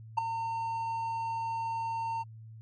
triangle tone with ADSR envelope, 910 Hz, A#5, 42 cents flat, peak -18 dBFS, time 0.17-2.24 s, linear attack 14 ms, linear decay 4 ms, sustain -11 dB, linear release 28 ms, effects added 111 Hz sine -45 dBFS peak until 2.61 s + MP3 32 kbps

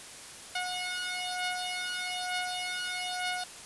10% pulse beating tone pair, 726 / 727.1 Hz, F#5 / F#5, -33 / -30 cents, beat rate 1.1 Hz, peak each -28 / -26 dBFS, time 0.55-3.44 s, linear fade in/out 5 ms, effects white hiss -46 dBFS RMS until 3.65 s + resampled to 24000 Hz

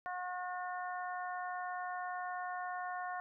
harmonic tone, 361.7 Hz, F#4, 39 cents flat, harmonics 2 / 3 / 4 / 5, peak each -40 / -44 / -46 / -48 dBFS, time 0.06-3.2 s, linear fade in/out 0 ms, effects none

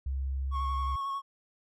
sine tone, 67.2 Hz, C2, 47 cents sharp, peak -29 dBFS, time 0.06-0.96 s, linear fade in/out 5 ms
triangle tone with vibrato, 1100 Hz, C#6, 14 cents flat, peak -29 dBFS, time 0.51-1.22 s, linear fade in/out 50 ms, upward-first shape square, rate 11 Hz, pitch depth 16 cents each way
effects tanh soft clip ceiling -21 dBFS

